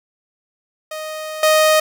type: tone with level steps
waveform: sawtooth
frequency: 622.3 Hz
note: D#5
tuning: in tune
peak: -22 / -7 dBFS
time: 0.91-1.8 s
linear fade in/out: 5 ms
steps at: 1.43 s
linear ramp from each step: 2 ms
effects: none